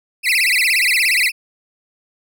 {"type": "tone with vibrato", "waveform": "35% pulse", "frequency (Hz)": 2295, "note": "D7", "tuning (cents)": -40, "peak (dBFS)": -11, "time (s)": [0.23, 1.32], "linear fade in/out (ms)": 50, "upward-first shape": "sine", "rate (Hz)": 17, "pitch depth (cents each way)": 280, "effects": []}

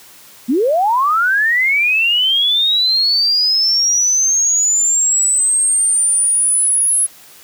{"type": "linear sweep", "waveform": "sine", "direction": "up", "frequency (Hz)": [217.4, 10790], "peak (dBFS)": -11, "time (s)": [0.48, 7.07], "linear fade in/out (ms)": 20, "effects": ["white hiss -42 dBFS RMS until 7.43 s", "high-pass 80 Hz 12 dB/octave"]}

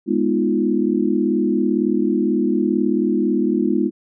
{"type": "chord", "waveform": "sine", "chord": "F half-diminished seventh", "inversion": "first", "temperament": "equal", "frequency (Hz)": [207.7, 246.9, 311.1, 349.2], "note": ["Ab3", "Cb4", "Eb4", "F4"], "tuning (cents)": [0, 0, 0, 0], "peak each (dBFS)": -21, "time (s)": [0.06, 3.91], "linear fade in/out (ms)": 50, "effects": []}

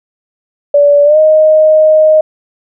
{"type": "tone with pitch glide", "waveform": "sine", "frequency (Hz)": [577, 622], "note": ["D5", "D#5"], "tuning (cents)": [-31, -1], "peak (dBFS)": -3, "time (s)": [0.74, 2.21], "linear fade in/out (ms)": 5, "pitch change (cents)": 130, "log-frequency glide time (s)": [1.04, 1.18], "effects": []}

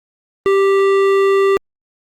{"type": "tone with hard clipping", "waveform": "sine", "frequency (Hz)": 392, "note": "G4", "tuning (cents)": 0, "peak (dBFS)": -12, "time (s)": [0.46, 1.57], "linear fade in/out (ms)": 0, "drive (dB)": 13, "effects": ["Opus 32 kbps"]}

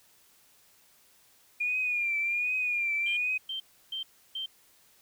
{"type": "tone with vibrato", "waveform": "sine", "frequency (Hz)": 2420, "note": "D#7", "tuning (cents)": -49, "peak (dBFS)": -26, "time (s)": [1.6, 3.38], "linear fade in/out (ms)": 10, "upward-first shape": "triangle", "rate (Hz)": 1.3, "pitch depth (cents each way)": 77}
{"type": "tone bursts", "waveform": "sine", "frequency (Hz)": 3136, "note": "G7", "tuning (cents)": 0, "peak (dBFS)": -32, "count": 4, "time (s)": [3.06, 4.46], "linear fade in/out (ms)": 5, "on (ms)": 110, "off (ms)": 320}
{"effects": ["tanh soft clip ceiling -18 dBFS", "white hiss -62 dBFS RMS until 5.01 s"]}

